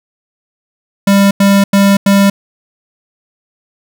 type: tone bursts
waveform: square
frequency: 198.5 Hz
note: G3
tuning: 22 cents sharp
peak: -6 dBFS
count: 4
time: 1.07-2.3 s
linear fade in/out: 5 ms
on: 240 ms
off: 90 ms
effects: none